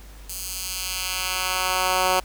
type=tone with high-pass filter sweep; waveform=10% pulse; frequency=185 Hz; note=F#3; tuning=in tune; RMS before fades=-25 dBFS; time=0.29-2.2 s; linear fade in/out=5 ms; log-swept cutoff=7600 to 560 Hz; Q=0.72; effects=added 50 Hz sine -40 dBFS peak until 2.24 s + pink hiss -49 dBFS RMS until 2.24 s